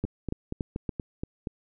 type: two click trains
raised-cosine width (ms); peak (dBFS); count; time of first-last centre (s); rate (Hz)
3; -16 / -18; 4 / 7; 0.04-0.892 / 0.05-1.472; 3.52 / 4.22
effects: none